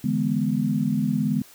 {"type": "chord", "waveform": "sine", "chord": "E dominant seventh", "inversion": "third", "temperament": "equal", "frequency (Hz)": [146.83, 164.81, 207.7, 246.9], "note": ["D3", "E3", "G#3", "B3"], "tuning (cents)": [0, 0, 0, 0], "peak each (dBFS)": [-27, -29, -24, -25], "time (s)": [0.04, 1.42], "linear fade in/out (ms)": 5, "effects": ["white hiss -50 dBFS RMS until 1.54 s"]}